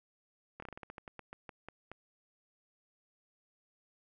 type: slowing click train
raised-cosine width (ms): 0.5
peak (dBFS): -30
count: 15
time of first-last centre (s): 0.6-1.916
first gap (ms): 24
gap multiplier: 1.19
effects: none